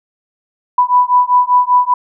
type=beating tone pair; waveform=sine; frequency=987.8 / 992.9 Hz; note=B5 / B5; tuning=0 / +9 cents; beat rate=5.1 Hz; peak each=-11 dBFS; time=0.78-1.94 s; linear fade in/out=5 ms; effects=none